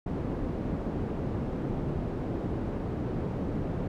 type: low-pass noise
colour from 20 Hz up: white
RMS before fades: -32 dBFS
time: 0.06-3.88 s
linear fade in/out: 5 ms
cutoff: 310 Hz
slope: 12 dB/octave
effects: none